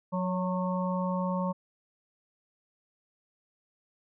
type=harmonic tone with a mistuned harmonic; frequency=182.1 Hz; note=F#3; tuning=27 cents flat; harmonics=1 / 3 / 5 / 6; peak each=-29 / -34 / -36 / -37 dBFS; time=0.12-1.53 s; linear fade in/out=20 ms; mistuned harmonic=3; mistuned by=+31 cents; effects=none